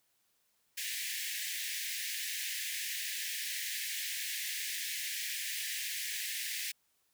pink high-pass noise, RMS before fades -38 dBFS, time 0.77-6.72 s, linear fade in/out 10 ms, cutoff 1700 Hz, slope 96 dB/octave, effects white hiss -75 dBFS RMS until 7.13 s

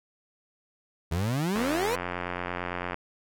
30% pulse exponential sweep, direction up, 78 to 519 Hz, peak -23 dBFS, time 1.11-1.96 s, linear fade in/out 10 ms
click train, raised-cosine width 0.5 ms, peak -16 dBFS, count 124, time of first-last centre 1.56-2.944 s, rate 88.9 Hz
effects none

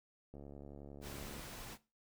click train, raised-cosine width 2 ms, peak -38 dBFS, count 76, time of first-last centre 0.34-1.395 s, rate 71.1 Hz
pink noise, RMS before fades -49 dBFS, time 1.01-1.78 s, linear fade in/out 50 ms
effects noise-tail reverb RT60 0.3 s tail -18 dB re dry

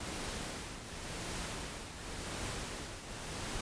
pink noise with tremolo, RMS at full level -39 dBFS, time 0-3.61 s, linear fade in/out 5 ms, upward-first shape triangle, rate 0.91 Hz, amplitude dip 60%, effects resampled to 22050 Hz

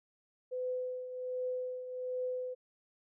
sine tone with tremolo, 505 Hz, B4, 39 cents sharp, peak -32 dBFS, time 0.51-2.55 s, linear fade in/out 20 ms, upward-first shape triangle, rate 1.3 Hz, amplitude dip 65%, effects none

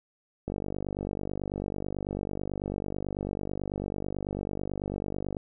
click train, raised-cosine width 2 ms, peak -19 dBFS, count 241, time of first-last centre 0.48-5.368 s, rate 49.1 Hz, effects none

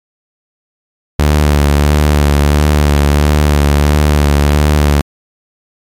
sawtooth tone with vibrato, 73.42 Hz, D2, in tune, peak -3 dBFS, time 1.19-5.01 s, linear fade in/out 0 ms, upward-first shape sine, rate 1.5 Hz, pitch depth 33 cents each way, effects MP3 96 kbps

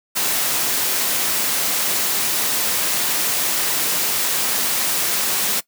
white noise, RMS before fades -20 dBFS, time 0.15-5.61 s, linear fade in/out 20 ms, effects noise-tail reverb RT60 0.1 s tail -20 dB re dry + high-pass 150 Hz 12 dB/octave

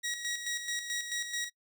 15% pulse tone with tremolo, 1906 Hz, A#6, 38 cents sharp, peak -26 dBFS, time 0.03-1.5 s, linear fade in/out 20 ms, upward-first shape square, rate 4.6 Hz, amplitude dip 55%, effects noise-tail reverb RT60 0.1 s tail -23 dB re dry

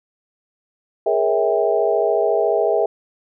sine tone cluster, 414.6 / 468.6 / 553 / 651 / 797 Hz, G#4 / A#4 / C#5 / E5 / G5, -3 / +9 / -4 / -22 / +28 cents, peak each -20 / -21 / -26 / -19 / -25 dBFS, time 1.06-2.86 s, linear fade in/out 5 ms, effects none

